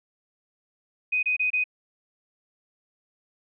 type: tone bursts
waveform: sine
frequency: 2500 Hz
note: D#7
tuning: 8 cents sharp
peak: -21 dBFS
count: 4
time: 1.12-1.641 s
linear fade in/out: 10 ms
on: 110 ms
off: 27 ms
effects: none